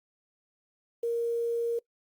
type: tone with quantisation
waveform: sine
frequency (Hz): 467.6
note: A#4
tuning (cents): +5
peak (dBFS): -26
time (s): 1.03-1.79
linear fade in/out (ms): 5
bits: 9
effects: noise-tail reverb RT60 0.1 s tail -23 dB re dry + Opus 48 kbps